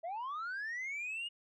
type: linear sweep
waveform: sine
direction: up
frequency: 631 to 2891 Hz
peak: -35 dBFS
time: 0.03-1.29 s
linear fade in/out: 20 ms
effects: tanh soft clip ceiling -36 dBFS